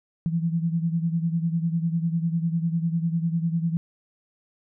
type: beating tone pair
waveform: sine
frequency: 164.81 / 174.81 Hz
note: E3 / F3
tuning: 0 / +2 cents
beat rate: 10 Hz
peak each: -23 / -28 dBFS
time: 0.26-3.77 s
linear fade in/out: 0 ms
effects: none